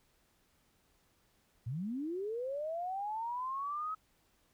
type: linear sweep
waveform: sine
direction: up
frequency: 104.9 to 1287 Hz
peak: -35 dBFS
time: 1.66-3.95 s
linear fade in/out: 10 ms
effects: pink hiss -72 dBFS RMS until 4.53 s